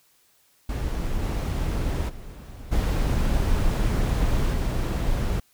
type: noise with level steps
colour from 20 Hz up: brown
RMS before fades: -27 / -25 / -39 / -22 / -24 dBFS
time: 0.69-5.4 s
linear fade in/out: 5 ms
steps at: 1.22 / 2.08 / 2.71 / 4.52 s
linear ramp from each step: 20 ms
effects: white hiss -62 dBFS RMS until 5.53 s